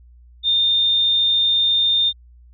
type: tone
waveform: sine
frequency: 3627 Hz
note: A#7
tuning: 48 cents flat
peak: -14 dBFS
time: 0.43-2.13 s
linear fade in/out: 50 ms
effects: added 60 Hz sine -44 dBFS peak until 2.53 s